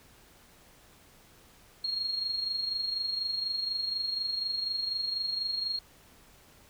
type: tone with amplitude modulation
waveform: sine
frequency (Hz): 4264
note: C8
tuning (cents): +32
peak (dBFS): -27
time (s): 1.84-5.79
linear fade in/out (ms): 5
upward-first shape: sine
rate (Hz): 24.1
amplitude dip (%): 55
effects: pink hiss -58 dBFS RMS until 6.69 s